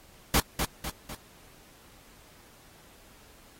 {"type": "noise with echo", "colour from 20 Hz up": "pink", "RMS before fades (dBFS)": -23, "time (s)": [0.34, 0.4], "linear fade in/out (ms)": 2, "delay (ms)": 250, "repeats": 3, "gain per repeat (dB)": -6, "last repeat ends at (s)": 1.15, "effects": ["pink hiss -56 dBFS RMS until 3.59 s", "AAC 48 kbps"]}